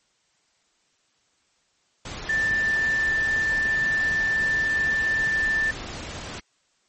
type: tone in noise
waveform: sine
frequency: 1773 Hz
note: A6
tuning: 13 cents sharp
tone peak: -20 dBFS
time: 2.29-5.71 s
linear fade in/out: 5 ms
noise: pink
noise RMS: -35 dBFS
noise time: 2.05-6.4 s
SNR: +12 dB
effects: white hiss -67 dBFS RMS until 6.88 s + MP3 32 kbps